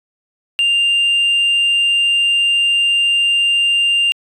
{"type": "tone", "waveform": "sine", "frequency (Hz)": 2794, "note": "F7", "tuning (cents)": 0, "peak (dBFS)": -9, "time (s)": [0.59, 4.12], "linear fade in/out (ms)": 0, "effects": ["tanh soft clip ceiling -10 dBFS"]}